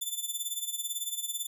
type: tone with tremolo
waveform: 10% pulse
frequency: 3520 Hz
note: A7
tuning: in tune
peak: -22 dBFS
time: 0.01-1.47 s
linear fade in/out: 10 ms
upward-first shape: sine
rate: 18 Hz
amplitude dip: 75%
effects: none